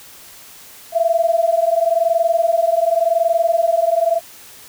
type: tone pair together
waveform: sine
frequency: 659.3 / 680.2 Hz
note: E5 / F5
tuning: 0 / -46 cents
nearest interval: minor second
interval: 54 cents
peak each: -16 dBFS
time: 0.92-4.21 s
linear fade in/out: 50 ms
effects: white hiss -41 dBFS RMS until 4.68 s